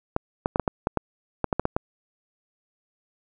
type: clicks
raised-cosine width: 1 ms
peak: -8 dBFS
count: 12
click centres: 0.164 / 0.459 / 0.559 / 0.597 / 0.678 / 0.871 / 0.973 / 1.443 / 1.528 / 1.596 / 1.654 / 1.765 s
effects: none